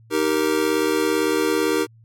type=chord; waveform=square; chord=Eb major; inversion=none; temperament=just; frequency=311.1 / 388.9 / 466.7 Hz; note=Eb4 / G4 / Bb4; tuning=0 / -14 / +2 cents; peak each=-23 dBFS; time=0.1-1.87 s; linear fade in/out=50 ms; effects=added 113 Hz sine -47 dBFS peak until 2.04 s + MP3 64 kbps